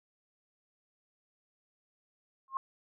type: tone with exponential growth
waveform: sine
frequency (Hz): 1071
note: C6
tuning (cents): +40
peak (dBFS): -26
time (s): 2.48-2.57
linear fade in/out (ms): 1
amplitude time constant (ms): 19
effects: none